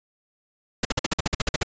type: noise bursts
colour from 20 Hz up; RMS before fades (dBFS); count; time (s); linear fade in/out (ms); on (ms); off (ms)
pink; -22; 12; 0.83-1.632; 5; 21; 50
effects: resampled to 16000 Hz